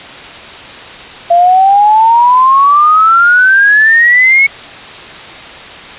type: exponential sweep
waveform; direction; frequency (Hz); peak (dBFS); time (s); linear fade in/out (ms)
sine; up; 680 to 2217; -3; 1.3-4.47; 10
effects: white hiss -28 dBFS RMS until 5.98 s + resampled to 8000 Hz